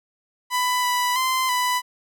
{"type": "tone with pitch steps", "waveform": "sawtooth", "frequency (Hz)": [996, 988, 1036, 994], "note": ["B5", "B5", "C6", "B5"], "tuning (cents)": [14, 0, -17, 11], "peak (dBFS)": -16, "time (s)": [0.5, 1.82], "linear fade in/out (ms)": 50, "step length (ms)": 330, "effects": []}